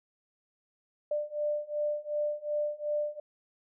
sine beating tone pair, 593 / 595.7 Hz, D5 / D5, +17 / +24 cents, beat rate 2.7 Hz, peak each -33 / -32 dBFS, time 1.11-3.2 s, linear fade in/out 5 ms, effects none

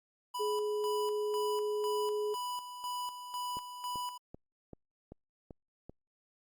square tone with tremolo, 987.8 Hz, B5, in tune, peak -36 dBFS, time 0.34-4.18 s, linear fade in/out 10 ms, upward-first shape square, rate 2 Hz, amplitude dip 60%
sine tone, 420.3 Hz, G#4, 21 cents sharp, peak -31 dBFS, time 0.39-2.35 s, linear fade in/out 20 ms
click train, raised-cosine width 2 ms, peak -33 dBFS, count 7, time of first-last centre 3.57-5.896 s, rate 2.58 Hz
effects Opus 48 kbps

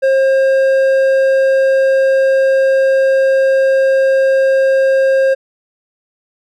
sine tone with hard clipping, 535 Hz, C5, 38 cents sharp, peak -10 dBFS, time 0.02-5.35 s, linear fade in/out 20 ms, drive 6 dB, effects none

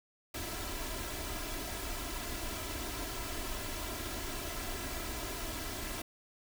pink noise with comb filter, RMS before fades -39 dBFS, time 0.34-6.02 s, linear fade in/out 5 ms, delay 3 ms, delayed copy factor +0.65, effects none

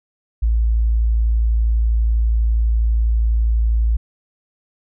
sine tone, 56.1 Hz, A1, 34 cents sharp, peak -13 dBFS, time 0.42-3.97 s, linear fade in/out 10 ms, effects none

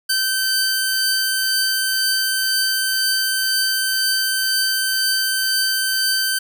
sawtooth tone pair together, 1544 / 4630 Hz, G6 / D8, -27 / -25 cents, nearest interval octave + perfect fifth, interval 1902 cents, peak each -17 dBFS, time 0.09-6.39 s, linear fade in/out 10 ms, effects none

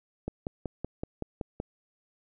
click train, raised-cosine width 2 ms, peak -19 dBFS, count 8, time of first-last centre 0.28-1.601 s, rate 5.3 Hz, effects none

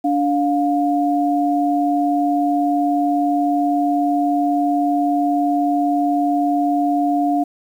sine tone pair together, 290 / 706.3 Hz, D4 / F5, -22 / +19 cents, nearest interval octave + minor third, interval 1541 cents, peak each -17 / -18 dBFS, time 0.04-7.44 s, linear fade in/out 10 ms, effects 8-bit

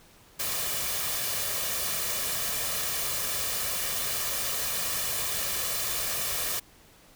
white noise with comb filter, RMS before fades -30 dBFS, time 0.39-6.6 s, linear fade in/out 10 ms, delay 1.7 ms, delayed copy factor +0.5, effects pink hiss -56 dBFS RMS until 7.15 s

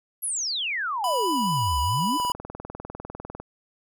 sine exponential two-way sweep, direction down then up, 11810 to 65.7 to 326.5 Hz, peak -25 dBFS, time 0.22-2.18 s, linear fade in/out 20 ms, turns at 1.79 s
square tone with vibrato, 987.8 Hz, B5, in tune, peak -24 dBFS, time 1.04-2.32 s, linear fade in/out 2 ms, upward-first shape square, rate 4.7 Hz, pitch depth 10 cents each way
click train, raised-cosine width 1 ms, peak -21 dBFS, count 25, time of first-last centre 2.2-3.4 s, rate 20 Hz
effects none

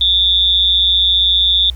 sine tone with amplitude modulation, 3559 Hz, A7, 19 cents sharp, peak -6 dBFS, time 0.01-1.7 s, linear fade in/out 2 ms, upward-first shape sine, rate 185 Hz, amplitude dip 85%, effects added 62 Hz sine -24 dBFS peak until 1.75 s + pink hiss -46 dBFS RMS until 1.75 s

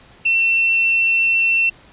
sine tone, 2697 Hz, E7, 39 cents sharp, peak -13 dBFS, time 0.25-1.7 s, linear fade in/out 10 ms, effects pink hiss -47 dBFS RMS until 1.92 s + resampled to 8000 Hz

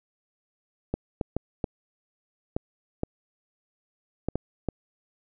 clicks, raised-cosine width 2 ms, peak -13 dBFS, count 9, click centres 0.94 / 1.212 / 1.366 / 1.642 / 2.565 / 3.034 / 4.286 / 4.356 / 4.687 s, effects none

